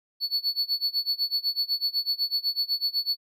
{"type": "tone with tremolo", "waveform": "triangle", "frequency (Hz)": 4435, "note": "C#8", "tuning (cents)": 0, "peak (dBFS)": -20, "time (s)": [0.2, 3.17], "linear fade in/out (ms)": 50, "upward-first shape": "sine", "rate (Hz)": 8, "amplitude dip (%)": 95, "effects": []}